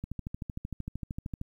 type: click train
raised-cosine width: 5 ms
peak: -23 dBFS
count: 19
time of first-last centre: 0.04-1.414 s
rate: 13.1 Hz
effects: 10-bit